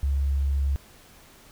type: tone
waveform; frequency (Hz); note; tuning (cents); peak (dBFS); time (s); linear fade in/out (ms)
sine; 69.3; C#2; 0; -21; 0.03-0.76; 0
effects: pink hiss -52 dBFS RMS until 1.51 s